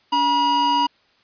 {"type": "tone pair together", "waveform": "square", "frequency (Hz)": [285, 961.1], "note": ["C#4", "B5"], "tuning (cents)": [48, -47], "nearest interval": "octave + major sixth", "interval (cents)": 2105, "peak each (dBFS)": [-27, -17], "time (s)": [0.12, 0.87], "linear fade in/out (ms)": 10, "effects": ["white hiss -59 dBFS RMS until 1.23 s", "resampled to 11025 Hz"]}